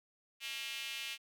square tone with high-pass filter, 126.1 Hz, B2, 36 cents sharp, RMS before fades -42 dBFS, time 0.4-1.18 s, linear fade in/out 50 ms, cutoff 2700 Hz, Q 3.4, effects none

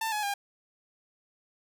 sawtooth tone with pitch steps, 892 / 844 / 806 Hz, A5 / G#5 / G5, +23 / +28 / +48 cents, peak -25 dBFS, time 0.01-0.34 s, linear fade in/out 5 ms, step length 110 ms, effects none

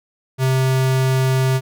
square tone, 131.2 Hz, C3, 5 cents sharp, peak -15 dBFS, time 0.38-1.61 s, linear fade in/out 50 ms, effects none

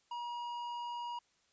sine tone with tanh clipping, 956 Hz, A#5, 43 cents sharp, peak -40 dBFS, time 0.11-1.19 s, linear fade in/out 5 ms, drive 10 dB, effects white hiss -73 dBFS RMS until 1.52 s + resampled to 16000 Hz

